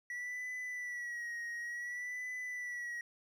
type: tone with vibrato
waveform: triangle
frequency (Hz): 1940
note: B6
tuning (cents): -31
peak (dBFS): -37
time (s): 0.1-3.01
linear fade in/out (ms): 2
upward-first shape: sine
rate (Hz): 0.56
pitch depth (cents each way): 53
effects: none